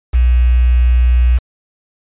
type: tone with quantisation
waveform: sine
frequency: 61.2 Hz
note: B1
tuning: 15 cents flat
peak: -7 dBFS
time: 0.13-1.39 s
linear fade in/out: 20 ms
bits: 5
effects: resampled to 8000 Hz